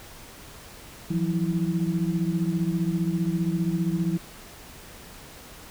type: tone cluster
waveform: sine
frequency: 166 / 181.1 / 326.8 Hz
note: E3 / F#3 / E4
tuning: +12 / -37 / -15 cents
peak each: -26 / -26 / -30 dBFS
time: 1.1-4.18 s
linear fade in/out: 10 ms
effects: pink hiss -45 dBFS RMS until 5.7 s